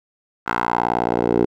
10% pulse tone with band-pass filter sweep, 59 Hz, A#1, 22 cents sharp, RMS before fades -20 dBFS, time 0.46-1.46 s, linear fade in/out 20 ms, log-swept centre 1300 to 400 Hz, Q 2.6, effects none

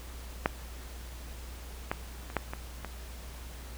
clicks, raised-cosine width 0.5 ms, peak -9 / -14 / -27 / -12 / -21 / -22 dBFS, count 6, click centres 0.459 / 1.915 / 2.301 / 2.367 / 2.535 / 2.847 s, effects added 60 Hz sine -42 dBFS peak until 3.77 s + pink hiss -49 dBFS RMS until 3.77 s

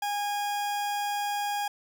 40% pulse tone, 820 Hz, G#5, 22 cents flat, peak -27 dBFS, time 0.02-1.68 s, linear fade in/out 5 ms, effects none

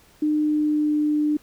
sine tone with pitch glide, 303 to 299.7 Hz, D#4 to D4, -46 to +35 cents, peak -18 dBFS, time 0.22-1.37 s, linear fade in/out 5 ms, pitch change -19 cents, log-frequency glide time 0.36-1 s, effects pink hiss -55 dBFS RMS until 1.42 s

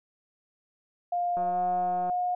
sine tone with pitch glide, 704 to 718.8 Hz, F5 to F5, +14 to +50 cents, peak -25 dBFS, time 1.12-2.35 s, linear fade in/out 5 ms, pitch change +36 cents, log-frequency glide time 1.47-1.59 s
click train, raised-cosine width 1 ms, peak -26 dBFS, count 132, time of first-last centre 1.37-2.098 s, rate 180 Hz
effects none

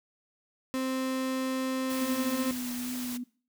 35% pulse tone, 261.2 Hz, C4, 3 cents flat, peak -27 dBFS, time 0.74-2.51 s, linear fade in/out 0 ms
white noise, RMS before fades -40 dBFS, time 1.89-3.18 s, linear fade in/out 20 ms
sine tone with vibrato, 248 Hz, B3, 7 cents sharp, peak -33 dBFS, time 2.01-3.24 s, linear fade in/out 10 ms, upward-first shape triangle, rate 2.4 Hz, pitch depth 24 cents each way
effects noise-tail reverb RT60 0.4 s tail -20 dB re dry

